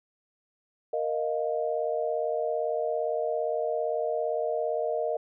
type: chord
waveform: sine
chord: Bb suspended fourth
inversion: none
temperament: just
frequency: 466.2 / 621.6 / 699.2 Hz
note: Bb4 / Eb5 / F5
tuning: 0 / -2 / +2 cents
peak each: -30 / -29 / -33 dBFS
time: 0.93-5.17 s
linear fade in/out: 5 ms
effects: none